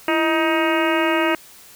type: harmonic tone with a mistuned harmonic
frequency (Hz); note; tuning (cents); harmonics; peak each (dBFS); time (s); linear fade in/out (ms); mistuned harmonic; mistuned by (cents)
314.9; D#4; +21; 1 / 2 / 3 / 4 / 5 / 6 / 7 / 8 / 9; -20 / -23 / -25 / -26 / -27 / -28 / -28 / -29 / -30; 0.08-1.35; 2; 1; +100
effects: white hiss -45 dBFS RMS until 1.75 s